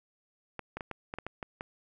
clicks, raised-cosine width 0.5 ms, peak -22 dBFS, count 9, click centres 0.593 / 0.77 / 0.808 / 0.913 / 1.139 / 1.186 / 1.266 / 1.428 / 1.609 s, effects none

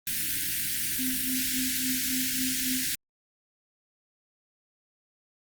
white band-stop noise, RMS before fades -29 dBFS, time 0.07-2.95 s, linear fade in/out 2 ms, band 330 to 1500 Hz, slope 96 dB/octave
sine tone with tremolo, 257.9 Hz, C4, 25 cents flat, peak -29 dBFS, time 0.99-2.85 s, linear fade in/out 2 ms, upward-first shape sine, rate 3.6 Hz, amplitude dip 80%
effects Opus 32 kbps

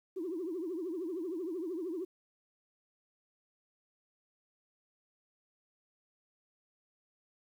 sine tone with vibrato, 346.9 Hz, F4, 12 cents flat, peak -34 dBFS, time 0.16-2.05 s, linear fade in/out 10 ms, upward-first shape triangle, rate 13 Hz, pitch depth 220 cents each way, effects tanh soft clip ceiling -30 dBFS + 11-bit

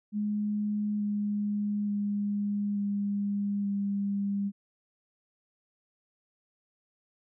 sine tone with pitch steps, 208.7 / 206.5 / 204.4 / 202.3 / 200.2 Hz, G#3 / G#3 / G#3 / G#3 / G3, +9 / -10 / -27 / -45 / +37 cents, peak -27 dBFS, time 0.12-4.52 s, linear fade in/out 50 ms, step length 880 ms, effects none

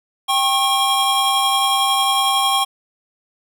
square tone cluster, 788 / 1089 / 3256 Hz, G5 / C#6 / G#7, +9 / -31 / -35 cents, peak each -20 dBFS, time 0.28-2.65 s, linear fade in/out 20 ms, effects none

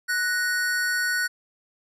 square tone pair together, 1480 / 1864.7 Hz, F#6 / A#6, 0 / 0 cents, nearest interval major third, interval 400 cents, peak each -24 / -30 dBFS, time 0.08-1.28 s, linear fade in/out 20 ms, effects resampled to 32000 Hz

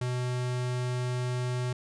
square tone, 124.7 Hz, B2, 17 cents sharp, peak -29 dBFS, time 0.01-1.73 s, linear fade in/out 5 ms, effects resampled to 22050 Hz

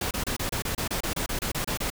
pink noise bursts, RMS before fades -29 dBFS, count 15, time 0.01-1.902 s, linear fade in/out 5 ms, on 100 ms, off 28 ms, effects none

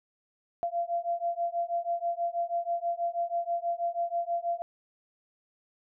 sine beating tone pair, 684 / 690.2 Hz, F5 / F5, -36 / -21 cents, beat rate 6.2 Hz, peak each -31 dBFS, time 0.63-4.62 s, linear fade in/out 0 ms, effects none

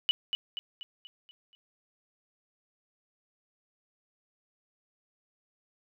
sine tone with echo, 2960 Hz, F#7, in tune, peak -21 dBFS, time 0.09-0.11 s, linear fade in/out 0 ms, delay 240 ms, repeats 6, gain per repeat -6 dB, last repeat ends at 1.55 s, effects none

